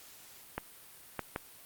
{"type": "clicks", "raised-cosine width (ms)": 0.5, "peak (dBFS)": -18, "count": 3, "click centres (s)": [0.58, 1.193, 1.361], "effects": ["white hiss -54 dBFS RMS until 1.65 s", "Opus 48 kbps"]}